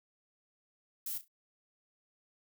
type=noise with echo; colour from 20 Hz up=violet; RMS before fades=-38 dBFS; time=1.06-1.18 s; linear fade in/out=5 ms; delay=34 ms; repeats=3; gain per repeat=-12 dB; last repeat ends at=1.282 s; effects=none